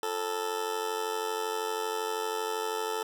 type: tone with amplitude modulation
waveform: 20% pulse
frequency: 440 Hz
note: A4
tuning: in tune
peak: -22 dBFS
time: 0.03-3.03 s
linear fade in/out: 2 ms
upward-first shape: sine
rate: 92.7 Hz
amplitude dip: 70%
effects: none